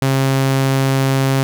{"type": "tone", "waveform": "sawtooth", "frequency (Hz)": 134.6, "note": "C3", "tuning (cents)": 49, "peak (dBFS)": -9, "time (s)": [0.02, 1.43], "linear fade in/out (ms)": 0, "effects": []}